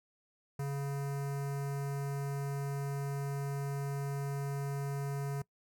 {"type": "tone with notch filter", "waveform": "square", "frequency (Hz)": 140, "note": "C#3", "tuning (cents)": 18, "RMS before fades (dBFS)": -36, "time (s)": [0.59, 5.42], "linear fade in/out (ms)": 5, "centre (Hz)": 3400, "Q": 0.77, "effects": ["noise-tail reverb RT60 0.1 s tail -22 dB re dry"]}